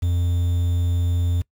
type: tone with quantisation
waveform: triangle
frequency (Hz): 87.31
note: F2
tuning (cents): 0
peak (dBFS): -16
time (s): 0.02-1.42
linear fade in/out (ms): 10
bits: 7
effects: noise-tail reverb RT60 0.1 s tail -22 dB re dry